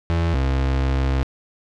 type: tone pair in turn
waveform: 35% pulse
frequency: 83.8 / 66.69 Hz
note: E2 / C2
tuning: +29 / +34 cents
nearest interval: major third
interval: 395 cents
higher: first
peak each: -16 dBFS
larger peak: neither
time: 0.1-0.34 / 0.34-1.23 s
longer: second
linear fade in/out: 0 ms
effects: low-pass 4000 Hz 12 dB/octave